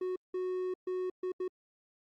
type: tone bursts at uneven times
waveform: triangle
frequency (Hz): 367.9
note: F#4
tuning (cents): -10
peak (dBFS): -30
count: 5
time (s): 0.01-0.16 / 0.34-0.74 / 0.87-1.1 / 1.23-1.32 / 1.4-1.48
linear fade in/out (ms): 5
effects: Opus 32 kbps